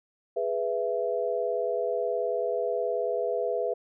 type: chord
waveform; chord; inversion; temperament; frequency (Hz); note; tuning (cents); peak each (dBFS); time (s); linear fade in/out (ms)
sine; E major; first; equal with one note detuned; 415.3 / 493.9 / 666.1; G#4 / B4 / E5; 0 / 0 / +18; -31 / -29 / -30; 0.36-3.74; 10
effects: none